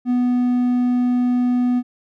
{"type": "tone", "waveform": "triangle", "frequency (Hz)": 246.9, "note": "B3", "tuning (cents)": 0, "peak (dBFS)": -13, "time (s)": [0.05, 1.83], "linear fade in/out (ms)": 50, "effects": []}